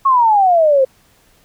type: exponential sweep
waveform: sine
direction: down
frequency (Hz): 1110 to 515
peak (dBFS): -8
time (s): 0.05-0.85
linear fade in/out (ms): 10
effects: pink hiss -53 dBFS RMS until 1.44 s